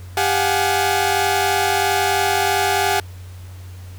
sawtooth tone cluster, 397.7 / 711 / 754 / 846 Hz, G4 / F5 / F#5 / G#5, +25 / +31 / +32 / +32 cents, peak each -18 dBFS, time 0.17-3 s, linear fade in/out 2 ms, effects added 91 Hz sine -33 dBFS peak until 3.98 s + pink hiss -47 dBFS RMS until 3.98 s

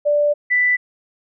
sine tone pair in turn, 587.3 / 1983.4 Hz, D5 / B6, 0 / +7 cents, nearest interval octave + major sixth, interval 2107 cents, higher second, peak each -13 dBFS, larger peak neither, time 0.05-0.34 / 0.5-0.77 s, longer first, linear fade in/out 20 ms, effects none

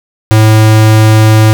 square tone, 109.1 Hz, A2, 14 cents flat, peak -3 dBFS, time 0.31-1.53 s, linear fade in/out 0 ms, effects none

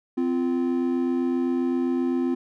triangle tone pair together, 258 / 345.7 Hz, C4 / F4, -24 / -18 cents, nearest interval perfect fourth, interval 506 cents, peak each -21 / -24 dBFS, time 0.17-2.35 s, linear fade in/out 10 ms, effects none

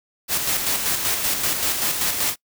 white noise with tremolo, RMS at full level -21 dBFS, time 0.28-2.36 s, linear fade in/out 50 ms, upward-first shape square, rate 5.2 Hz, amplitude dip 40%, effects noise-tail reverb RT60 0.1 s tail -23 dB re dry

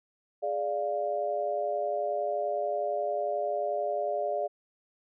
sine chord, D diminished, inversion second, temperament equal, 415.3 / 587.3 / 698.5 Hz, Ab4 / D5 / F5, 0 / 0 / 0 cents, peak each -35 / -30 / -32 dBFS, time 0.42-4.48 s, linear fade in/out 20 ms, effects none

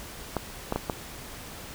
clicks, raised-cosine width 1 ms, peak -12 dBFS, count 4, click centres 0.367 / 0.724 / 0.76 / 0.898 s, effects pink hiss -42 dBFS RMS until 1.74 s

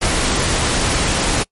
pink noise, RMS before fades -17 dBFS, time 0.01-1.44 s, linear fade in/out 20 ms, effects noise-tail reverb RT60 0.1 s tail -25 dB re dry + MP3 48 kbps

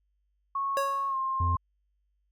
sine tone with pitch glide, 1100 to 1060.7 Hz, C#6 to C6, -14 to +23 cents, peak -27 dBFS, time 0.55-1.57 s, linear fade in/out 5 ms, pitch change -63 cents, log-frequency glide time 1.08-1.16 s
square tone with exponential decay, 553 Hz, C#5, 4 cents flat, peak -26 dBFS, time 0.77-1.19 s, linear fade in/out 1 ms, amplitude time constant 90 ms
triangle tone, 86 Hz, F2, 26 cents flat, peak -23 dBFS, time 1.4-1.56 s, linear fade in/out 5 ms
effects added 50 Hz sine -70 dBFS peak until 2.31 s

